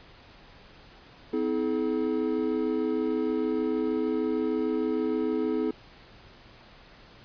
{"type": "tone cluster", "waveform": "triangle", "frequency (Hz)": [254.3, 320.8, 427.3], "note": ["C4", "E4", "G#4"], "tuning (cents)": [-49, -47, 49], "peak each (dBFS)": [-28, -27, -27], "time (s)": [1.33, 5.71], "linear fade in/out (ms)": 5, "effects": ["pink hiss -52 dBFS RMS until 7.24 s", "resampled to 11025 Hz"]}